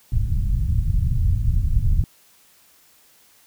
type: low-pass noise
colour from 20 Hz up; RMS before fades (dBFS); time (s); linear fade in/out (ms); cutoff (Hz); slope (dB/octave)
pink; -19; 0.12-2.04; 2; 120; 24
effects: white hiss -55 dBFS RMS until 3.46 s